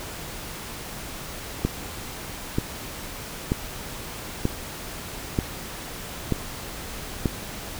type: click train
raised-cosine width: 3 ms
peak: -8 dBFS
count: 7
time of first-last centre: 1.65-7.257 s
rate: 1.07 Hz
effects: pink hiss -36 dBFS RMS until 7.79 s